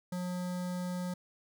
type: tone with notch filter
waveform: square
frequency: 180 Hz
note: F#3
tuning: 47 cents flat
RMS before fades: -36 dBFS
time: 0.12-1.14 s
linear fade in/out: 5 ms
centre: 2600 Hz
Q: 1.4
effects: none